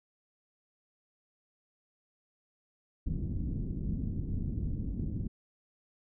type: low-pass noise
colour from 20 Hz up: pink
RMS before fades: -34 dBFS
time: 3.06-5.28 s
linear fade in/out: 10 ms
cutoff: 270 Hz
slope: 24 dB/octave
effects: none